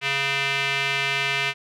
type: tone with band-pass filter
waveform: square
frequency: 138.59 Hz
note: C#3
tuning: in tune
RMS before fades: -24 dBFS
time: 0.01-1.54 s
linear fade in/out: 50 ms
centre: 2500 Hz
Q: 2.7
effects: none